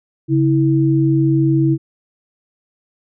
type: tone pair together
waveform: sine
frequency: 138.59 / 325 Hz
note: C#3 / E4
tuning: 0 / -24 cents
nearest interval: octave + minor third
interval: 1476 cents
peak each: -14 dBFS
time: 0.28-1.78 s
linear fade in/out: 50 ms
effects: none